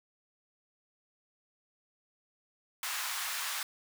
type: high-pass noise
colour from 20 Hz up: pink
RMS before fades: -36 dBFS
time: 2.83-3.63 s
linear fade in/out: 2 ms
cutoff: 1000 Hz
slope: 24 dB/octave
effects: none